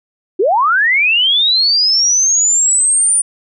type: linear sweep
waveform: sine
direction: up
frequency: 331.2 to 9420 Hz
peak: -9 dBFS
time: 0.39-3.22 s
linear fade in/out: 10 ms
effects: none